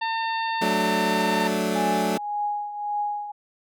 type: harmonic tone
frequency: 904 Hz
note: A5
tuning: 47 cents sharp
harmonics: 1 / 2 / 3 / 4 / 5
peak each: -25 / -31 / -35 / -37 / -39 dBFS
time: 0.01-1.48 s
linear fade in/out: 10 ms
type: chord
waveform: 20% pulse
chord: D major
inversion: first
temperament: equal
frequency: 185 / 220 / 293.7 Hz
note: F#3 / A3 / D4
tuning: 0 / 0 / 0 cents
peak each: -22 / -21 / -24 dBFS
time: 0.61-2.18 s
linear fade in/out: 10 ms
type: tone with tremolo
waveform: sine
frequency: 828 Hz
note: G#5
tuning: 5 cents flat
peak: -22 dBFS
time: 1.75-3.32 s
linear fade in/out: 10 ms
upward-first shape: triangle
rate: 1.8 Hz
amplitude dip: 70%
effects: none